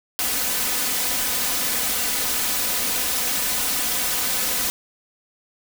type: noise with comb filter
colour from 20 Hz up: white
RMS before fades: -23 dBFS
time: 0.19-4.7 s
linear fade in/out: 0 ms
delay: 4 ms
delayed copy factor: +0.65
effects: none